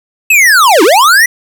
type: linear two-way sweep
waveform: square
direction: down then up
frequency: 2652 to 293.7 to 1998 Hz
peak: -4 dBFS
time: 0.3-1.26 s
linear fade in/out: 5 ms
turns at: 0.83 s
effects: none